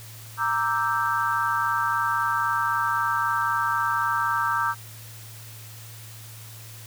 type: chord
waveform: sine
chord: E half-diminished seventh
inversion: second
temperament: equal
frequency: 932.3 / 1174.7 / 1318.5 / 1568 Hz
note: Bb5 / D6 / E6 / G6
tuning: 0 / 0 / 0 / 0 cents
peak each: -27 dBFS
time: 0.37-4.75 s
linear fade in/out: 50 ms
effects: added 111 Hz sine -42 dBFS peak until 6.86 s + white hiss -45 dBFS RMS until 6.86 s